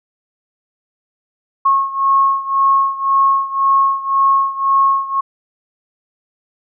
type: beating tone pair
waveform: sine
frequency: 1090 / 1091.9 Hz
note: C#6 / C#6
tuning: -29 / -26 cents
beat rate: 1.9 Hz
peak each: -13 / -16 dBFS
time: 1.65-5.21 s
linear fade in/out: 10 ms
effects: none